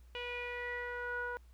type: tone with low-pass filter sweep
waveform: sawtooth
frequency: 486.7 Hz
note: B4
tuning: 25 cents flat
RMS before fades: -40 dBFS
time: 0.15-1.37 s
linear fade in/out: 0 ms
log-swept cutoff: 2800 to 1300 Hz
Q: 6.7
effects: added 60 Hz sine -55 dBFS peak until 1.53 s + pink hiss -72 dBFS RMS until 1.53 s